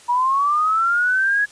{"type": "linear sweep", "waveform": "sine", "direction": "up", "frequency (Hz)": [952, 1683], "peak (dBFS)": -15, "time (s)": [0.08, 1.46], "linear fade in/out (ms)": 20, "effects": ["white hiss -46 dBFS RMS until 1.51 s", "resampled to 22050 Hz"]}